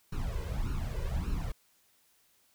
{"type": "noise with flanger", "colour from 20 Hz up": "brown", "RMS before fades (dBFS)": -33, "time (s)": [0.12, 1.52], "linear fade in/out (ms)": 5, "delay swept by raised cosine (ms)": [0.72, 2.02], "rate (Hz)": 1.7, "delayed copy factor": 0.8, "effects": ["white hiss -68 dBFS RMS until 2.54 s"]}